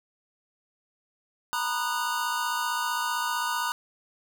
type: chord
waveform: square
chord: B major seventh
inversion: third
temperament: equal with one note detuned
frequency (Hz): 932.3 / 987.8 / 1227.4 / 1480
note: A#5 / B5 / D#6 / F#6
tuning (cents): 0 / 0 / -24 / 0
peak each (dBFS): -33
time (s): 1.53-3.72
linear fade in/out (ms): 0
effects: none